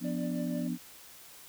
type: chord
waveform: sine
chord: B diminished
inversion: second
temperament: equal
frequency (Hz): 174.61 / 246.9 / 293.7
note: F3 / B3 / D4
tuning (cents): 0 / 0 / 0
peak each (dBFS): -35 / -33 / -37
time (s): 0-0.78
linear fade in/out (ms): 50
type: tone with tremolo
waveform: triangle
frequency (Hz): 591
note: D5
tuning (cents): +11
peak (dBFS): -35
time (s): 0.04-0.68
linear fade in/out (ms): 10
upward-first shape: triangle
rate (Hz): 6.2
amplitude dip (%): 70
effects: tanh soft clip ceiling -20 dBFS + white hiss -52 dBFS RMS until 1.48 s